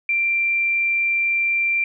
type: tone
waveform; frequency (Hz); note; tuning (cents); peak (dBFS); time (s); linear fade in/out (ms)
sine; 2362; D7; +9; -17; 0.09-1.84; 2
effects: none